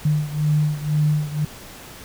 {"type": "beating tone pair", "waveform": "sine", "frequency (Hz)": [150, 152], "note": ["D3", "D#3"], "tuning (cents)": [37, -40], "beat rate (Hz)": 2, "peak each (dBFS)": [-19, -22], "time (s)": [0.05, 1.45], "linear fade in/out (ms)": 5, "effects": ["pink hiss -40 dBFS RMS until 2.04 s"]}